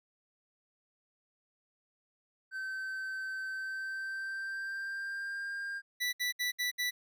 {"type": "tone with pitch glide", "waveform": "triangle", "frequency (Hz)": [1542, 1602.8], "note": ["G6", "G6"], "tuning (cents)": [-29, 38], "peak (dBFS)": -34, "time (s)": [2.51, 5.82], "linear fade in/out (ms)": 50, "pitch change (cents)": 67, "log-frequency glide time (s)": [3.49, 5.51]}
{"type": "tone bursts", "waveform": "25% pulse", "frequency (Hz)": 1970, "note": "B6", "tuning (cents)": -5, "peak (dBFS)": -27, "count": 5, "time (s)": [6, 6.91], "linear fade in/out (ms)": 20, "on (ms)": 130, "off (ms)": 65}
{"effects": []}